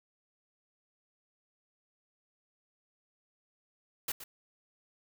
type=noise with echo; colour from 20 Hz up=white; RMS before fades=-34 dBFS; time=4.08-4.12 s; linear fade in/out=5 ms; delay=120 ms; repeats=1; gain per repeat=-12 dB; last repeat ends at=4.24 s; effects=none